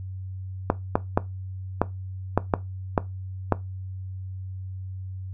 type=clicks; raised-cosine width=1 ms; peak=-4 dBFS; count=8; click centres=0.701 / 0.955 / 1.175 / 1.816 / 2.376 / 2.538 / 2.978 / 3.523 s; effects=noise-tail reverb RT60 0.2 s tail -17 dB re dry + added 94 Hz sine -32 dBFS peak until 5.33 s